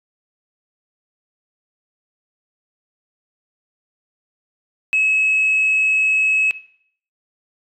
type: tone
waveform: sine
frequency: 2575 Hz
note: E7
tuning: 41 cents flat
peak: -13 dBFS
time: 4.93-6.51 s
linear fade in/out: 0 ms
effects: noise-tail reverb RT60 0.6 s tail -17 dB re dry + tanh soft clip ceiling -10 dBFS